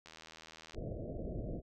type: click train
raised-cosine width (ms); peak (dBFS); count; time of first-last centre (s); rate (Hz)
0.2; -34; 56; 0.06-0.747; 80.1
type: low-pass noise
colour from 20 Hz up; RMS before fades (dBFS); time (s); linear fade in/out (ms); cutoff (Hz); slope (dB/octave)
pink; -41; 0.73-1.62; 50; 670; 96
effects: none